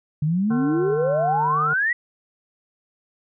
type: exponential sweep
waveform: sine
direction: up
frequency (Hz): 144.3 to 1975.5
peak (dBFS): -18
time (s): 0.22-1.93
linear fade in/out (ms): 5
type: harmonic tone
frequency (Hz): 151.3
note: D#3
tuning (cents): -48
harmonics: 1 / 3 / 5 / 7 / 9 / 10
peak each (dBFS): -28 / -33 / -35 / -36 / -38 / -38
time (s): 0.5-1.74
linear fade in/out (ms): 10
effects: none